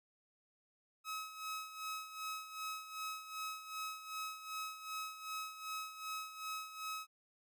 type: tone with tremolo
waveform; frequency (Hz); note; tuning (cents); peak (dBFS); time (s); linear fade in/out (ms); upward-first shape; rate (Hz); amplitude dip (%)
sawtooth; 1280; D#6; +49; -36; 1.04-7.07; 50; sine; 2.6; 70
effects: none